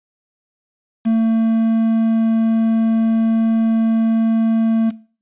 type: tone with quantisation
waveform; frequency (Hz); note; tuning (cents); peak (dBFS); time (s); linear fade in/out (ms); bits
triangle; 224.9; A3; +38; -10; 1.05-4.91; 20; 6
effects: noise-tail reverb RT60 0.4 s tail -19 dB re dry + resampled to 8000 Hz